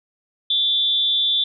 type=tone with amplitude modulation; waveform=sine; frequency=3520 Hz; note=A7; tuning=in tune; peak=-13 dBFS; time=0.5-1.44 s; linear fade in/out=5 ms; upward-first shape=sine; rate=295 Hz; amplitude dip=70%; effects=none